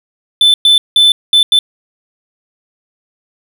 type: tone bursts at uneven times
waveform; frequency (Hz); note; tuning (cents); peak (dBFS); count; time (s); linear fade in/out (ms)
triangle; 3520; A7; 0; -3; 5; 0.41-0.54 / 0.65-0.78 / 0.96-1.12 / 1.33-1.43 / 1.52-1.59; 2
effects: none